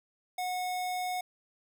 square tone, 730 Hz, F#5, 24 cents flat, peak -32 dBFS, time 0.38-1.21 s, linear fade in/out 5 ms, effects none

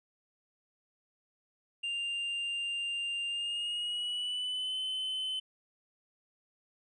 triangle tone with pitch glide, 2794 to 3047 Hz, F7 to G7, 0 to -50 cents, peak -31 dBFS, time 1.83-5.4 s, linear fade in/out 10 ms, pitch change +150 cents, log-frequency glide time 3.28-4.77 s, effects resampled to 22050 Hz

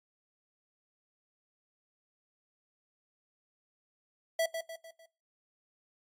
square tone with echo, 657 Hz, E5, 6 cents flat, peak -27 dBFS, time 4.39-4.46 s, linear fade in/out 5 ms, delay 150 ms, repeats 4, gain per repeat -7 dB, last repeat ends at 5.06 s, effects noise-tail reverb RT60 0.4 s tail -23 dB re dry + AAC 64 kbps

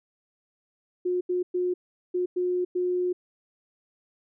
sine tone bursts at uneven times, 360 Hz, F#4, 47 cents flat, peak -23 dBFS, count 6, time 1.05-1.21 / 1.29-1.43 / 1.54-1.74 / 2.14-2.26 / 2.36-2.65 / 2.75-3.13 s, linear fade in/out 10 ms, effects none

